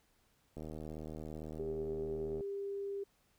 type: click train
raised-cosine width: 2 ms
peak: -32 dBFS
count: 144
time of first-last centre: 0.57-2.408 s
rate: 77.8 Hz
type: tone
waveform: sine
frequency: 398.4 Hz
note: G4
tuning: 28 cents sharp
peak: -37 dBFS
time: 1.59-3.04 s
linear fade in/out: 10 ms
effects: pink hiss -73 dBFS RMS until 3.38 s